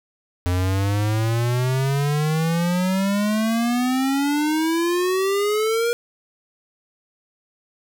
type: exponential sweep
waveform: square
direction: up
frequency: 88 to 476.8 Hz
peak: -19 dBFS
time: 0.46-5.93 s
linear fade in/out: 0 ms
effects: none